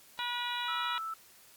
harmonic tone, 484.1 Hz, B4, 35 cents flat, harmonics 2 / 3 / 4 / 5 / 6 / 7 / 8, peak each -37 / -40 / -43 / -43 / -42 / -42 / -40 dBFS, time 0.19-0.98 s, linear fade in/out 0 ms
sine tone, 1318.5 Hz, E6, in tune, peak -35 dBFS, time 0.68-1.14 s, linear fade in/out 5 ms
effects white hiss -58 dBFS RMS until 1.56 s + Opus 48 kbps

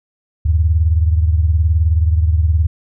sine beating tone pair, 78.1 / 97.1 Hz, D#2 / G2, +7 / -16 cents, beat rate 19 Hz, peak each -11 / -18 dBFS, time 0.45-2.67 s, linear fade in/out 10 ms, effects none

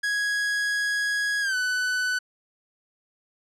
45% pulse tone with pitch glide, 1661.2 to 1497.2 Hz, G#6 to F#6, 0 to +20 cents, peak -23 dBFS, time 0.03-2.19 s, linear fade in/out 10 ms, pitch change -180 cents, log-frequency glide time 1.41-1.56 s, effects low-pass 8000 Hz 12 dB/octave

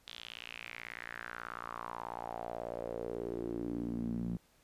sawtooth tone with band-pass filter sweep, 58.3 Hz, A#1, 1 cent sharp, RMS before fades -41 dBFS, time 0.07-4.37 s, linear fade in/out 5 ms, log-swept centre 3600 to 190 Hz, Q 4.4, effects pink hiss -68 dBFS RMS until 4.63 s + resampled to 32000 Hz

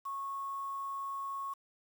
sine tone with quantisation, 1099 Hz, C#6, 15 cents flat, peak -36 dBFS, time 0.05-1.54 s, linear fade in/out 10 ms, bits 9, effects none

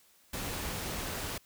pink noise, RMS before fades -37 dBFS, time 0.33-1.38 s, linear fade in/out 5 ms, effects white hiss -64 dBFS RMS until 1.45 s

